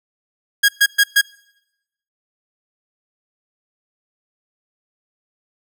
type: tone bursts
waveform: sawtooth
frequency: 1640 Hz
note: G#6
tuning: 22 cents flat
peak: -6 dBFS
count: 4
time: 0.63-1.214 s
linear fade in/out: 10 ms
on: 56 ms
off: 120 ms
effects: noise-tail reverb RT60 0.9 s tail -25 dB re dry